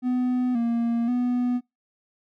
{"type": "tone with pitch steps", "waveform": "triangle", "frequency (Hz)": [250.4, 233.6, 246.2], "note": ["B3", "A#3", "B3"], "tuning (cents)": [24, 4, -5], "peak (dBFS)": -19, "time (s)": [0.02, 1.61], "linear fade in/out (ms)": 50, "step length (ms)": 530, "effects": ["noise-tail reverb RT60 0.2 s tail -23 dB re dry"]}